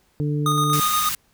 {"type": "harmonic tone", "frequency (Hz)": 147.7, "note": "D3", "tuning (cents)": 10, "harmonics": [1, 2, 3], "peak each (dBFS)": [-21, -27, -31], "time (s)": [0.2, 0.8], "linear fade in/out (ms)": 0}
{"type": "tone with tremolo", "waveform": "square", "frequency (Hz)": 1234, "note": "D#6", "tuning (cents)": -15, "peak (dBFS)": -19, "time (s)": [0.46, 1.09], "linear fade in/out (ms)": 2, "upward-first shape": "square", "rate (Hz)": 8.4, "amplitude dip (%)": 30}
{"type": "band-stop noise", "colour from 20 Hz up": "white", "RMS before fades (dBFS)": -26, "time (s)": [0.73, 1.15], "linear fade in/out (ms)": 2, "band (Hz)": [250, 1100], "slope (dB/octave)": 24}
{"effects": ["pink hiss -62 dBFS RMS until 1.33 s"]}